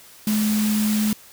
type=tone in noise; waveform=sine; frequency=213 Hz; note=G#3; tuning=44 cents sharp; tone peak=-18 dBFS; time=0.27-1.13 s; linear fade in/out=2 ms; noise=white; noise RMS=-29 dBFS; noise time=0.27-1.13 s; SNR=+8 dB; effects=white hiss -47 dBFS RMS until 1.32 s